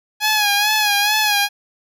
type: tone with vibrato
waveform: 10% pulse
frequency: 835 Hz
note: G#5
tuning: 9 cents sharp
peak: -6 dBFS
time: 0.2-1.49 s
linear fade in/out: 50 ms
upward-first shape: sine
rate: 2.3 Hz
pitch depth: 57 cents each way
effects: none